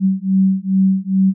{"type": "beating tone pair", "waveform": "sine", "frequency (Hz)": [190, 192.4], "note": ["F#3", "G3"], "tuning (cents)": [46, -32], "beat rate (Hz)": 2.4, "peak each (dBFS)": -15, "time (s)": [0, 1.34], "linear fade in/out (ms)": 50, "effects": []}